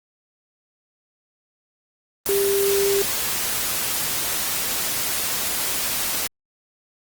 sine tone in noise, 397.1 Hz, G4, 22 cents sharp, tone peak -18 dBFS, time 2.29-3.02 s, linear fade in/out 0 ms, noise white, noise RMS -24 dBFS, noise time 2.26-6.27 s, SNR +3 dB, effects Opus 24 kbps

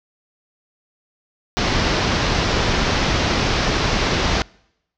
pink low-pass noise, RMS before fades -19 dBFS, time 1.57-4.42 s, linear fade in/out 0 ms, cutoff 5900 Hz, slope 48 dB/octave, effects noise-tail reverb RT60 0.8 s tail -26 dB re dry

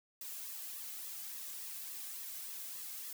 blue noise with flanger, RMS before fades -45 dBFS, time 0.21-3.13 s, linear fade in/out 2 ms, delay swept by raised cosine 1.3 to 2.2 ms, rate 3.5 Hz, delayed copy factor -0.6, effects none

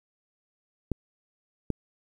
clicks, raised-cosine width 3 ms, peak -14 dBFS, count 2, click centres 0.917 / 1.703 s, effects 9-bit

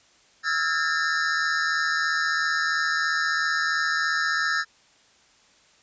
square tone cluster, 1305 / 1388 / 1641 / 1796 Hz, E6 / F6 / G#6 / A6, -18 / -11 / -21 / +35 cents, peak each -30 / -32 / -27 / -27 dBFS, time 0.43-4.65 s, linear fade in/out 50 ms, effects white hiss -58 dBFS RMS until 5.82 s + resampled to 16000 Hz

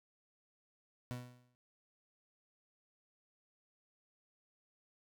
30% pulse tone with exponential decay, 123.47 Hz, B2, in tune, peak -35 dBFS, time 1.11-1.55 s, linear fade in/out 0 ms, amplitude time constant 94 ms, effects none

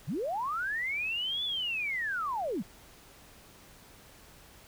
sine linear two-way sweep, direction up then down, 103.83 to 3497 to 142.9 Hz, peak -30 dBFS, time 0.07-2.63 s, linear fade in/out 20 ms, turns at 1.44 s, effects pink hiss -55 dBFS RMS until 4.67 s

